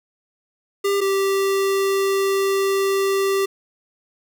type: tone pair in turn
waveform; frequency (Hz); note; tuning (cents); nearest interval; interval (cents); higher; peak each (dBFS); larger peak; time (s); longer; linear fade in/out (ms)
square; 399 / 391; G4 / G4; +31 / -4; unison; 35; first; -18; neither; 0.84-1.01 / 1.01-3.46; second; 10
effects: 9-bit